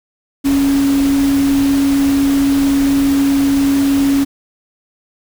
sine tone in noise, 277.2 Hz, C#4, in tune, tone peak -10 dBFS, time 0.44-4.25 s, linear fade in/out 20 ms, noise pink, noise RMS -25 dBFS, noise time 0.44-4.25 s, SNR +12 dB, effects none

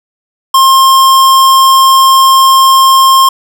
square tone, 1064 Hz, C6, 29 cents sharp, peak -3 dBFS, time 0.54-3.29 s, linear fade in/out 5 ms, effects none

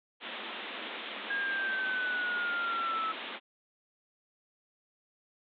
white band-pass noise, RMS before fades -41 dBFS, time 0.2-3.4 s, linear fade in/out 50 ms, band 200 to 3700 Hz, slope 96 dB/octave
sine linear sweep, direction down, 1632 to 1300 Hz, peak -30 dBFS, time 1.3-3.12 s, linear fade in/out 5 ms
effects none

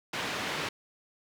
white band-pass noise, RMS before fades -34 dBFS, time 0.13-0.69 s, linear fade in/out 5 ms, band 100 to 2800 Hz, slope 12 dB/octave, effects none

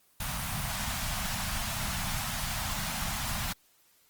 pink band-stop noise, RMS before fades -33 dBFS, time 0.2-3.53 s, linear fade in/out 5 ms, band 230 to 650 Hz, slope 48 dB/octave, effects white hiss -65 dBFS RMS until 4.09 s + Opus 24 kbps

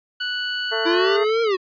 20% pulse tone, 1480 Hz, F#6, in tune, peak -18 dBFS, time 0.2-1.17 s, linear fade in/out 10 ms
harmonic tone, 222.8 Hz, A3, 22 cents sharp, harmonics 2 / 3 / 4 / 5 / 6 / 7 / 8 / 9, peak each -25 / -29 / -31 / -33 / -35 / -36 / -37 / -38 dBFS, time 0.71-1.25 s, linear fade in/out 20 ms
square linear two-way sweep, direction up then down, 329.1 to 466.2 to 360.2 Hz, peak -18 dBFS, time 0.85-1.57 s, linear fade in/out 20 ms, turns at 1.42 s
effects resampled to 11025 Hz

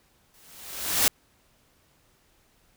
white noise with exponential growth, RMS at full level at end -19 dBFS, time 0.34-1.08 s, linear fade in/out 1 ms, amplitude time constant 160 ms, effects pink hiss -64 dBFS RMS until 2.76 s

